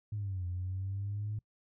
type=linear two-way sweep; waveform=sine; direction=down then up; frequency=107.4 to 88.1 to 107.4 Hz; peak=-33 dBFS; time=0.12-1.39 s; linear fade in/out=5 ms; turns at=0.46 s; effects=noise-tail reverb RT60 0.1 s tail -26 dB re dry + tanh soft clip ceiling -29 dBFS